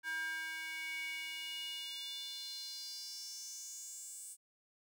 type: tone with high-pass filter sweep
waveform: square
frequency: 320 Hz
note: D#4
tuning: 49 cents sharp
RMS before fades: -44 dBFS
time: 0.03-4.37 s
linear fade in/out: 50 ms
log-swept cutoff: 1500 to 8600 Hz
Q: 5.4
effects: none